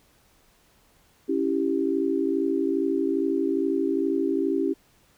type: chord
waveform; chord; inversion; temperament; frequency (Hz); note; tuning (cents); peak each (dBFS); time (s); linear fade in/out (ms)
sine; C# diminished; none; equal; 277.2 / 329.6 / 392; C#4 / E4 / G4; 0 / 0 / 0; -26; 1.28-4.74; 20
effects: pink hiss -61 dBFS RMS until 5.17 s